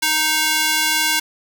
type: tone with high-pass filter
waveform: square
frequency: 311.1 Hz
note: D#4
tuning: in tune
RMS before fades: -18 dBFS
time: 0.02-1.2 s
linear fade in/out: 10 ms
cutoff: 1700 Hz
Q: 0.66
effects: none